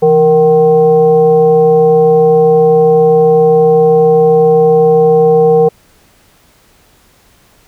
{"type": "tone with frequency modulation", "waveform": "sine", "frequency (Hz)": 466.2, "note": "A#4", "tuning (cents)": 0, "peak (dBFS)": -4, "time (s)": [0.02, 5.69], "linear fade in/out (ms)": 10, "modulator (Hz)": 300, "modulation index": 0.61, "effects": ["pink hiss -48 dBFS RMS until 7.67 s"]}